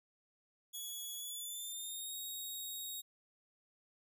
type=tone with pitch glide; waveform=10% pulse; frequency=3377 to 3769 Hz; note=G#7 to A#7; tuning=+28 to +18 cents; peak=-35 dBFS; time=0.73-3.02 s; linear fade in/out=20 ms; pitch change=+190 cents; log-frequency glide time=1.17-2.16 s; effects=none